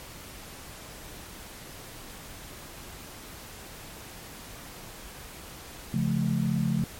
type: chord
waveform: sine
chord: Db augmented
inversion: none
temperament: just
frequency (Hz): 138.59 / 173.24 / 216.5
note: Db3 / F3 / A3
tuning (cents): 0 / -14 / -28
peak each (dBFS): -28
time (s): 5.94-6.84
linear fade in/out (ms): 2
effects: pink hiss -44 dBFS RMS until 6.99 s + MP3 64 kbps

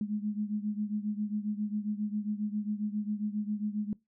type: beating tone pair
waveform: sine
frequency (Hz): 207.7 / 215.1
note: G#3 / A3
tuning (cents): 0 / -39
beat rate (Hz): 7.4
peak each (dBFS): -32 / -35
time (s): 0.01-3.93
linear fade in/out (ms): 2
effects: noise-tail reverb RT60 0.2 s tail -23 dB re dry

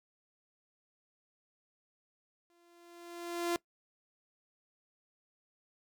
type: tone with exponential growth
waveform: sawtooth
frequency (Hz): 344.3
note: F4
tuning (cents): -25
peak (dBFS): -25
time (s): 2.5-3.56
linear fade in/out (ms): 0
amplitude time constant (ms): 230
effects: noise-tail reverb RT60 0.1 s tail -21 dB re dry

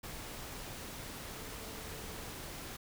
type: tone in noise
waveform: sine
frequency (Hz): 442.1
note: A4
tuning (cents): +8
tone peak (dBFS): -54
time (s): 1.37-2.33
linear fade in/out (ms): 10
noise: pink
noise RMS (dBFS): -45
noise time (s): 0.03-2.77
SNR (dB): -12
effects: none

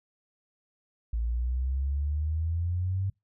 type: exponential sweep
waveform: sine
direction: up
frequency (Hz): 55.7 to 98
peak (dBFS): -26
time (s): 1.13-3.1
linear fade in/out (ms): 5
effects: noise-tail reverb RT60 0.2 s tail -26 dB re dry

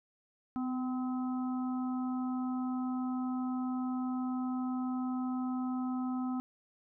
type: harmonic tone with a mistuned harmonic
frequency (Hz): 256.3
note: C4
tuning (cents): -36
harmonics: 1 / 3 / 4 / 5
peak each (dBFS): -32 / -44 / -50 / -46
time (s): 0.56-6.4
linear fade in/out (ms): 0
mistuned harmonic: 1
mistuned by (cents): -17
effects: none

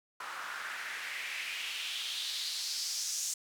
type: noise with band-pass filter sweep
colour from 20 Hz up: white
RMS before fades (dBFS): -38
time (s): 0.2-3.34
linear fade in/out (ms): 5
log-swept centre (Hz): 1200 to 6700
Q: 2.9
effects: none

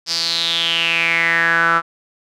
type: tone with band-pass filter sweep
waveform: sawtooth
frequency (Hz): 167.1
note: E3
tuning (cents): +24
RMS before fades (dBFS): -17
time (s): 0.06-1.82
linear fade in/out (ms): 50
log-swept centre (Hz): 5100 to 1300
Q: 6.8
effects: none

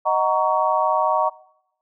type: chord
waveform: sine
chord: D# minor seventh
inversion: none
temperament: just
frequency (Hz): 622.3 / 746.7 / 933.4 / 1120.1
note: D#5 / F#5 / A#5 / C#6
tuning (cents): 0 / +16 / +2 / +18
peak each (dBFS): -22 / -23 / -21 / -22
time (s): 0.05-1.3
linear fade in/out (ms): 20
effects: noise-tail reverb RT60 0.8 s tail -22 dB re dry

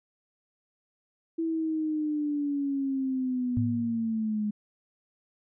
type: linear sweep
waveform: sine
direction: down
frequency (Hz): 329.6 to 207.9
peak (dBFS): -26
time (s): 1.38-4.51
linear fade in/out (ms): 10
type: tone with exponential decay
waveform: sine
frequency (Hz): 109.9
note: A2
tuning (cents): -2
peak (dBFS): -23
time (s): 3.57-4.26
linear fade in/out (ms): 0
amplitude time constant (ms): 150
effects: none

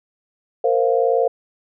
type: chord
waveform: sine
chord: Bb suspended second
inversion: none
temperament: equal with one note detuned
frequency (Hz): 462.9 / 523.3 / 698.5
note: Bb4 / C5 / F5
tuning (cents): -12 / 0 / 0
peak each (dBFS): -18 / -18 / -21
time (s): 0.64-1.28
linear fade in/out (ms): 5
effects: none

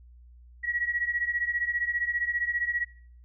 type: beating tone pair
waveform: sine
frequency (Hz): 1914 / 1929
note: A#6 / B6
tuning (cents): +45 / -41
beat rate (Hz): 15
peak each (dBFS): -28 / -31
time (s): 0.63-2.85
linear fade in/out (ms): 20
effects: noise-tail reverb RT60 0.6 s tail -24 dB re dry + added 60 Hz sine -49 dBFS peak until 3.24 s

